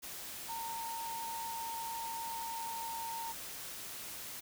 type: tone in noise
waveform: sine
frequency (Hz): 916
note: A#5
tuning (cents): -31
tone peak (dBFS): -39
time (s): 0.48-3.33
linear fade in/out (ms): 20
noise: white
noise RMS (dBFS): -45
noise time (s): 0.02-4.41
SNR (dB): +3
effects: none